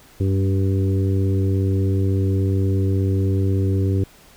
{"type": "harmonic tone with a mistuned harmonic", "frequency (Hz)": 96.5, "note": "G2", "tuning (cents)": -27, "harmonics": [1, 2, 3, 4, 5], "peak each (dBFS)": [-17, -28, -26, -27, -34], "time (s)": [0.2, 4.04], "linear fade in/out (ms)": 5, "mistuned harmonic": 2, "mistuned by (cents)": 19, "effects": ["pink hiss -49 dBFS RMS until 4.36 s"]}